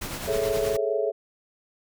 pink noise with tremolo, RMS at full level -32 dBFS, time 0.01-0.77 s, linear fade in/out 10 ms, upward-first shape sine, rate 9.5 Hz, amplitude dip 40%
sine chord, A major seventh, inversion third, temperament equal, 415.3 / 440 / 554.4 / 659.3 Hz, G#4 / A4 / C#5 / E5, 0 / 0 / 0 / 0 cents, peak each -28 / -27 / -29 / -29 dBFS, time 0.27-1.12 s, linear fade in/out 20 ms
effects none

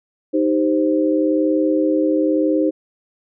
sine chord, C minor, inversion first, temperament equal, 311.1 / 392 / 523.3 Hz, Eb4 / G4 / C5, 0 / 0 / 0 cents, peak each -16 / -22 / -20 dBFS, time 0.33-2.71 s, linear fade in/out 20 ms, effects none

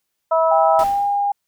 harmonic tone, 324.8 Hz, E4, 26 cents flat, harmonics 2 / 3 / 4, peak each -15 / -19 / -21 dBFS, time 0.31-0.84 s, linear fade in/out 10 ms
sine tone with pitch glide, 797 to 809.1 Hz, G5 to G#5, +28 to -45 cents, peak -16 dBFS, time 0.51-1.32 s, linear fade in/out 5 ms, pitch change +27 cents, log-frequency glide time 0.86-1.05 s
pink noise with exponential decay, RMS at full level -30 dBFS, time 0.79-1.3 s, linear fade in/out 1 ms, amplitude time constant 110 ms
effects white hiss -75 dBFS RMS until 1.47 s

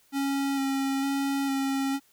square tone with vibrato, 273.9 Hz, C#4, 21 cents flat, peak -26 dBFS, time 0.12-2 s, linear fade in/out 50 ms, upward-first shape square, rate 1.1 Hz, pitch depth 14 cents each way, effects white hiss -63 dBFS RMS until 2.12 s

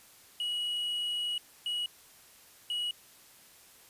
triangle tone bursts at uneven times, 2913 Hz, F#7, 28 cents flat, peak -29 dBFS, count 3, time 0.4-1.38 / 1.66-1.86 / 2.7-2.91 s, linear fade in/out 2 ms, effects white hiss -57 dBFS RMS until 3.89 s + resampled to 32000 Hz

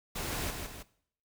pink noise with echo, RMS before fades -36 dBFS, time 0.15-0.51 s, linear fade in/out 10 ms, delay 160 ms, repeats 2, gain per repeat -5 dB, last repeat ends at 0.83 s, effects noise-tail reverb RT60 0.6 s tail -18 dB re dry

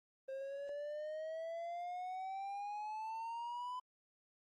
triangle exponential sweep, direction up, 530 to 1009 Hz, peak -39 dBFS, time 0.28-3.8 s, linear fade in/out 10 ms, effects Opus 24 kbps

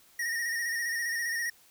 square tone with vibrato, 1864.7 Hz, A#6, in tune, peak -30 dBFS, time 0.19-1.5 s, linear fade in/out 5 ms, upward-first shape square, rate 15 Hz, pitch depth 36 cents each way, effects white hiss -60 dBFS RMS until 1.7 s

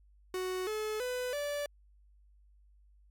45% pulse tone with pitch steps, 370 / 430 / 499.6 / 580.6 Hz, F#4 / A4 / B4 / D5, 0 / -40 / +20 / -20 cents, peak -33 dBFS, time 0.34-1.66 s, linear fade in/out 2 ms, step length 330 ms, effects added 50 Hz sine -59 dBFS peak until 3.1 s + MP3 96 kbps

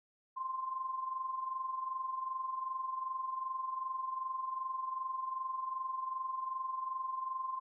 sine tone with amplitude modulation, 1046.5 Hz, C6, in tune, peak -33 dBFS, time 0.36-7.6 s, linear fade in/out 20 ms, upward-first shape sine, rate 22.6 Hz, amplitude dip 60%, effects none

